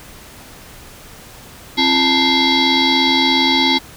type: tone with frequency modulation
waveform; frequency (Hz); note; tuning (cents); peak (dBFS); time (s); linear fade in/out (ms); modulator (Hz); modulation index
sine; 2093; C7; 0; -11; 1.77-3.79; 20; 609; 3.9
effects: pink hiss -39 dBFS RMS until 3.96 s